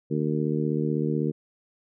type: harmonic tone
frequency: 76 Hz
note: D#2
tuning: 40 cents flat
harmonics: 2 / 3 / 4 / 5 / 6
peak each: -27 / -29 / -30 / -31 / -32 dBFS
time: 0.1-1.32 s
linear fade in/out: 20 ms
effects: none